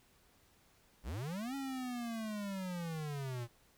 square linear two-way sweep, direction up then down, 44.08 to 277.2 to 115.3 Hz, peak -39 dBFS, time 1.03-3.48 s, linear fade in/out 50 ms, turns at 1.55 s, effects pink hiss -68 dBFS RMS until 3.77 s

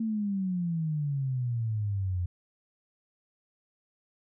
sine exponential sweep, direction down, 227.5 to 87.31 Hz, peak -27 dBFS, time 0-2.26 s, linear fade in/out 5 ms, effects none

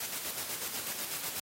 white noise with tremolo, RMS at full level -36 dBFS, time 0-1.4 s, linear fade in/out 5 ms, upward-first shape square, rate 8.1 Hz, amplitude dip 40%, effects high-pass 100 Hz 12 dB/octave + AAC 48 kbps

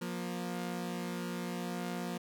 sawtooth tone pair together, 177.1 / 236.4 Hz, F3 / A#3, +24 / +24 cents, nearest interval perfect fourth, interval 500 cents, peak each -34 / -36 dBFS, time 0.01-2.18 s, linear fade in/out 10 ms, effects none

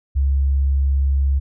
sine tone, 68.6 Hz, C#2, 17 cents flat, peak -14 dBFS, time 0.15-1.4 s, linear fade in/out 20 ms, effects none

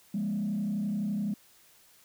sine tone with frequency modulation, 205.4 Hz, G#3, 19 cents flat, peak -27 dBFS, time 0.14-1.34 s, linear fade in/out 5 ms, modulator 31.8 Hz, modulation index 0.77, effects tanh soft clip ceiling -24 dBFS + white hiss -60 dBFS RMS until 2.04 s

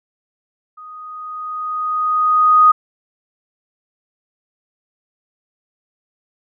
sine tone with level ramp, 1244.5 Hz, D#6, in tune, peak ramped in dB -34 to -5 dBFS, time 0.77-2.72 s, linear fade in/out 10 ms, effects none

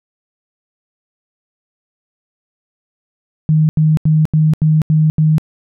sine tone bursts, 155.56 Hz, D#3, in tune, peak -8 dBFS, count 7, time 3.49-5.382 s, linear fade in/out 0 ms, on 200 ms, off 82 ms, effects none

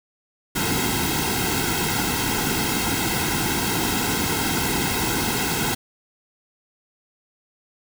pink noise with comb filter, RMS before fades -23 dBFS, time 0.55-5.75 s, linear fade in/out 10 ms, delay 1.7 ms, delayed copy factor -0.9, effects none

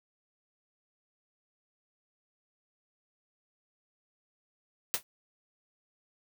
white noise with exponential decay, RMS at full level -25 dBFS, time 4.94-5.03 s, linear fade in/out 0 ms, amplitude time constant 18 ms, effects none

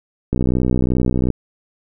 click train, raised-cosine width 3 ms, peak -5 dBFS, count 62, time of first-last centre 0.33-1.303 s, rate 62.7 Hz, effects none

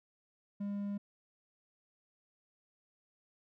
triangle tone, 202.1 Hz, G#3, 47 cents flat, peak -33 dBFS, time 0.6-0.98 s, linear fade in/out 10 ms, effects none

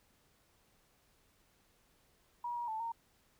sine tone with pitch steps, 959 / 953 / 878 / 922 Hz, A#5 / A#5 / A5 / A#5, +49 / +38 / -4 / -19 cents, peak -36 dBFS, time 2.44-2.92 s, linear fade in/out 5 ms, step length 120 ms, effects pink hiss -71 dBFS RMS until 3.39 s

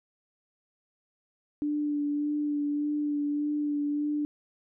sine tone with vibrato, 293.7 Hz, D4, in tune, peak -26 dBFS, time 1.62-4.25 s, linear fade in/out 0 ms, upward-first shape sine, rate 1.7 Hz, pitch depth 18 cents each way, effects none

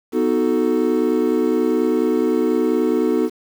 triangle chord, B dominant seventh, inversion none, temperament equal, 246.9 / 311.1 / 370 / 440 Hz, B3 / D#4 / F#4 / A4, 0 / 0 / 0 / 0 cents, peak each -19 dBFS, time 0.12-3.3 s, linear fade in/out 50 ms, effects 7-bit

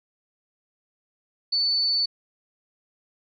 sine tone, 4491 Hz, C#8, 22 cents sharp, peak -20 dBFS, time 1.52-2.06 s, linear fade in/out 10 ms, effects none

